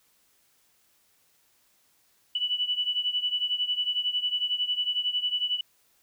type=beating tone pair; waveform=sine; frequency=2960 / 2971 Hz; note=F#7 / F#7; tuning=0 / +6 cents; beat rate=11 Hz; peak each=-27 / -30 dBFS; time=2.35-5.61 s; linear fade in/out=5 ms; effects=white hiss -66 dBFS RMS until 6.02 s